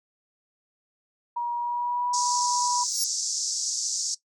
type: tone with pitch glide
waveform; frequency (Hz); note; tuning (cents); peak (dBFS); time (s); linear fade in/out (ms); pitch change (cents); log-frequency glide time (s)
sine; 954 to 978.6; A#5 to B5; +40 to -16; -25; 1.36-2.84; 10; +44; 1.56-2.12
type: band-pass noise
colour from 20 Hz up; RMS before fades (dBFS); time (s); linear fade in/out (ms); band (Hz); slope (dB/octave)
pink; -29; 2.13-4.15; 10; 5100 to 7400; 48
type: tone with exponential growth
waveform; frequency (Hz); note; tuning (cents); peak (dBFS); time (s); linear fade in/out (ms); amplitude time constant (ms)
10% pulse; 5510; F8; -24; -17; 2.81-3.04; 2; 48
effects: noise-tail reverb RT60 0.1 s tail -17 dB re dry